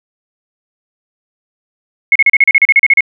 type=tone bursts; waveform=sine; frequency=2176 Hz; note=C#7; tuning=33 cents flat; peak=-3 dBFS; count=13; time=2.12-3.007 s; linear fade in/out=2 ms; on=35 ms; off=36 ms; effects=none